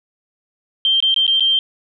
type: tone with dropouts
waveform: sine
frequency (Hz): 3153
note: G7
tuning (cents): +9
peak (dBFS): -12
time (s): 0.85-1.59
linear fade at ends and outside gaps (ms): 1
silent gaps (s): 1.003-1.025 / 1.143-1.162 / 1.266-1.278 / 1.397-1.406
effects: none